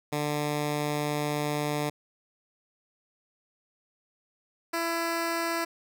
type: tone pair in turn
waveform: 10% pulse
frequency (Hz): 148.2 / 334.3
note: D3 / E4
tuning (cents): +16 / +24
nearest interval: octave + major second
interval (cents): 1408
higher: second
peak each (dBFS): -19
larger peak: neither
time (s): 0.12-1.9 / 4.73-5.65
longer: first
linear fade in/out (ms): 10
effects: none